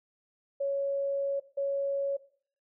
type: tone pair in turn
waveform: sine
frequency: 556 / 556 Hz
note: C#5 / C#5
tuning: +5 / +5 cents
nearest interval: unison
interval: 0 cents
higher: neither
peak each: -27 dBFS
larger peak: neither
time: 0.6-1.4 / 1.57-2.17 s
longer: first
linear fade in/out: 10 ms
effects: noise-tail reverb RT60 0.5 s tail -17 dB re dry